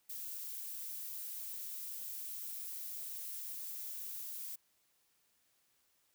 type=noise; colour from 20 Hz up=violet; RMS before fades=-44 dBFS; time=0.09-4.56 s; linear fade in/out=10 ms; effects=white hiss -75 dBFS RMS until 6.14 s